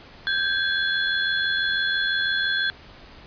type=tone cluster; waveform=sine; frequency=1571 / 1657 / 3400 / 4187 Hz; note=G6 / G#6 / G#7 / C8; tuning=+3 / -4 / +40 / 0 cents; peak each=-23 / -30 / -27 / -31 dBFS; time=0.27-2.7 s; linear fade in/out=0 ms; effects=pink hiss -46 dBFS RMS until 3.26 s + resampled to 11025 Hz